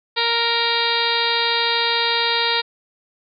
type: harmonic tone with a mistuned harmonic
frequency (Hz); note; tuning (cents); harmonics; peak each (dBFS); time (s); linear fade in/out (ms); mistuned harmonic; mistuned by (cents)
466.5; A#4; +1; 1 / 2 / 3 / 4 / 5 / 6 / 7 / 8 / 9 / 10; -27 / -24 / -28 / -26 / -27 / -29 / -29 / -23 / -26 / -28; 0.16-2.62; 20; 9; -38
effects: none